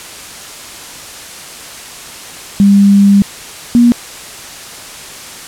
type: tone pair in turn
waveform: sine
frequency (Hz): 200 / 239.1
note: G3 / A#3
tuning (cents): +35 / +44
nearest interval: minor third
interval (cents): 309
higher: second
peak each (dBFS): -3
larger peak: neither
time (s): 2.6-3.22 / 3.75-3.92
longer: first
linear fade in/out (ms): 0
effects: white hiss -29 dBFS RMS until 5.47 s + low-pass 10000 Hz 12 dB/octave